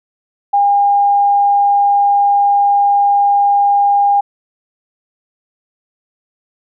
sine tone, 808 Hz, G#5, 48 cents flat, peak -8 dBFS, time 0.53-4.21 s, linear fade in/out 10 ms, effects none

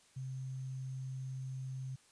sine tone with sample-and-hold, 131 Hz, C3, 2 cents sharp, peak -39 dBFS, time 0.16-1.96 s, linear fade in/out 10 ms, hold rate 6300 Hz, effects white hiss -66 dBFS RMS until 2.11 s + resampled to 22050 Hz

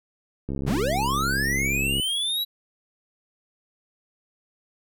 click train, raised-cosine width 3 ms, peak -17 dBFS, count 104, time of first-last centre 0.49-1.998 s, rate 68.3 Hz
square linear sweep, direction up, 92.5 to 3951 Hz, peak -24 dBFS, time 0.66-2.45 s, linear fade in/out 20 ms
effects none

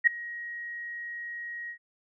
sine tone with ADSR envelope, 1890 Hz, A#6, 23 cents sharp, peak -13 dBFS, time 0.04-1.78 s, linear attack 31 ms, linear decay 5 ms, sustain -22 dB, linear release 84 ms, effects none

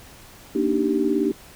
sine chord, Eb major seventh, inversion second, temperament just, 233.3 / 291.7 / 311.1 / 388.9 Hz, Bb3 / D4 / Eb4 / G4, +2 / -12 / 0 / -14 cents, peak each -26 / -23 / -25 / -23 dBFS, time 0.55-1.32 s, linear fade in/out 5 ms, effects pink hiss -46 dBFS RMS until 1.55 s

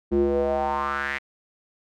square tone with band-pass filter sweep, 69.9 Hz, C#2, 15 cents sharp, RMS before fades -24 dBFS, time 0.11-1.19 s, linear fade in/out 20 ms, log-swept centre 300 to 2100 Hz, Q 4.7, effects none

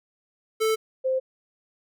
square / sine tone pair in turn, 440 / 521.9 Hz, A4 / C5, 0 / -4 cents, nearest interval minor third, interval 296 cents, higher second, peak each -21 dBFS, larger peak neither, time 0.6-0.76 / 1.04-1.2 s, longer neither, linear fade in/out 20 ms, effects none

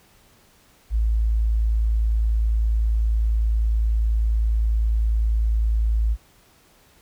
sine tone, 55 Hz, A1, in tune, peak -17 dBFS, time 0.9-6.17 s, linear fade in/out 50 ms, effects pink hiss -56 dBFS RMS until 7.01 s

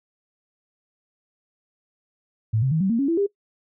sine tone with pitch steps, 110 / 132.33 / 159.2 / 191.52 / 230.4 / 277.2 / 333.5 / 401.2 Hz, A2 / C3 / D#3 / G3 / A#3 / C#4 / E4 / G4, 0 / +20 / +40 / -40 / -20 / 0 / +20 / +40 cents, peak -18 dBFS, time 2.53-3.266 s, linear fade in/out 10 ms, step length 92 ms, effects noise-tail reverb RT60 0.1 s tail -20 dB re dry

